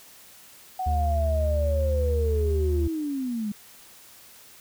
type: linear sweep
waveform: sine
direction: down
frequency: 752 to 200.4 Hz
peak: -26 dBFS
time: 0.79-3.52 s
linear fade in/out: 5 ms
type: tone with pitch glide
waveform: triangle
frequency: 74 to 75.16 Hz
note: D2 to D2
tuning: +14 to +41 cents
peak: -20 dBFS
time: 0.86-2.88 s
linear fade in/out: 10 ms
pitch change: +27 cents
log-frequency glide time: 1.35-2.23 s
effects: white hiss -50 dBFS RMS until 4.6 s